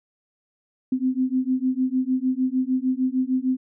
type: beating tone pair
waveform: sine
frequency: 254.7 / 261.3 Hz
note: C4 / C4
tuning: -46 / -2 cents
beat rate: 6.6 Hz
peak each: -23 dBFS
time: 0.92-3.57 s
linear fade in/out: 5 ms
effects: none